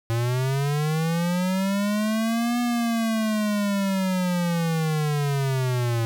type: linear two-way sweep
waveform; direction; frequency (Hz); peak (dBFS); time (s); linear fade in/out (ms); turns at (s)
square; up then down; 113.5 to 242.7 to 113.5; -22; 0.1-6.05; 0; 2.6
effects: none